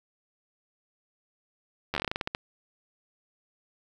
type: slowing click train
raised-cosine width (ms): 0.3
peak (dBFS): -13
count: 13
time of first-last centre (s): 1.94-2.349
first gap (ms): 11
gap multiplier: 1.19
effects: 8-bit